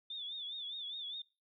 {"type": "tone with vibrato", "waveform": "sine", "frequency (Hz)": 3529, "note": "A7", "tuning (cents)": 4, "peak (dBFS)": -40, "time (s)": [0.1, 1.22], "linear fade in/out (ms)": 5, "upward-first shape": "triangle", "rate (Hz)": 4.9, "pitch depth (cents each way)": 110, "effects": ["noise-tail reverb RT60 0.3 s tail -22 dB re dry"]}